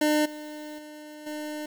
25% pulse tone with level steps, 302 Hz, D4, 48 cents sharp, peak -17 / -34 / -37 / -29 dBFS, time 0.01-1.66 s, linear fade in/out 5 ms, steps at 0.25 / 0.78 / 1.26 s, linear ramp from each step 10 ms, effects 9-bit

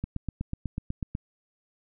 click train, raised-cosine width 5 ms, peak -18 dBFS, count 10, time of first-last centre 0.04-1.151 s, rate 8.1 Hz, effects none

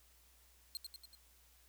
sawtooth tone with echo, 4186 Hz, C8, in tune, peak -37 dBFS, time 0.75-0.77 s, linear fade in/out 0 ms, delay 95 ms, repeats 4, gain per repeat -4 dB, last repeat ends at 1.15 s, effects added 60 Hz sine -68 dBFS peak until 1.68 s + white hiss -68 dBFS RMS until 1.68 s

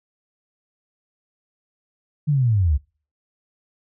sine linear sweep, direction down, 154.3 to 65.41 Hz, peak -15 dBFS, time 2.27-2.78 s, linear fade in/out 20 ms, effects noise-tail reverb RT60 0.4 s tail -26 dB re dry

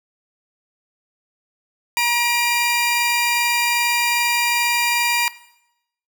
sawtooth tone pair together, 952.3 / 2392 Hz, A#5 / D7, +37 / +31 cents, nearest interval octave + major third, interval 1594 cents, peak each -16 dBFS, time 1.97-5.28 s, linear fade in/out 0 ms, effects noise-tail reverb RT60 0.8 s tail -17 dB re dry

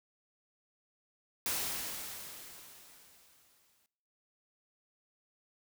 white noise with exponential decay, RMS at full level -33 dBFS, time 1.46-3.86 s, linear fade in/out 1 ms, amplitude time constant 520 ms, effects noise-tail reverb RT60 0.8 s tail -20 dB re dry

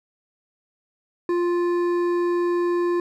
sine tone with hard clipping, 349.2 Hz, F4, in tune, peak -21 dBFS, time 1.29-3 s, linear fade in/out 2 ms, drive 9 dB, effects none

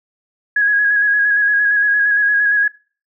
sine tone with vibrato, 1661.2 Hz, G#6, in tune, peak -11 dBFS, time 0.56-2.68 s, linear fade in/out 5 ms, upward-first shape square, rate 8.7 Hz, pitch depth 24 cents each way, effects noise-tail reverb RT60 0.4 s tail -24 dB re dry

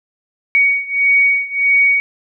sine beating tone pair, 2243 / 2244.6 Hz, C#7 / C#7, +20 / +21 cents, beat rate 1.6 Hz, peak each -13 / -15 dBFS, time 0.55-2 s, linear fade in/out 0 ms, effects none

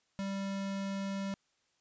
square tone, 196 Hz, G3, in tune, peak -35 dBFS, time 0.19-1.34 s, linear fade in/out 0 ms, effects white hiss -75 dBFS RMS until 1.8 s + resampled to 16000 Hz

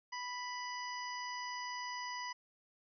harmonic tone, 987.8 Hz, B5, in tune, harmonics 1 / 2 / 3 / 5 / 6, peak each -42 / -45 / -53 / -48 / -54 dBFS, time 0.12-2.33 s, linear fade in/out 10 ms, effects none

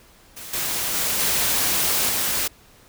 white noise with level steps, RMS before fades -37 / -25 / -23 / -21 / -23 dBFS, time 0.36-2.48 s, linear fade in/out 10 ms, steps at 0.53 / 0.94 / 1.19 / 2.09 s, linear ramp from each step 5 ms, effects pink hiss -52 dBFS RMS until 2.88 s

